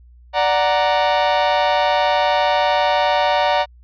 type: chord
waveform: 40% pulse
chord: D augmented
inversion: none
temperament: equal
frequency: 587.3 / 740 / 932.3 Hz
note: D5 / F#5 / A#5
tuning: 0 / 0 / 0 cents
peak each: -18 dBFS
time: 0.33-3.66 s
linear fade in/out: 50 ms
effects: added 60 Hz sine -43 dBFS peak until 3.83 s + resampled to 11025 Hz